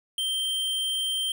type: tone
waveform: square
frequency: 3141 Hz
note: G7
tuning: 3 cents sharp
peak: -26 dBFS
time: 0.18-1.32 s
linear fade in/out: 2 ms
effects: none